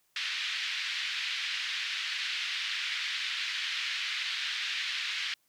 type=band-pass noise; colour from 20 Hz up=white; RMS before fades=-34 dBFS; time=0.16-5.34 s; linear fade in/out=2 ms; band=1700 to 3900 Hz; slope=24 dB/octave; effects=white hiss -72 dBFS RMS until 5.48 s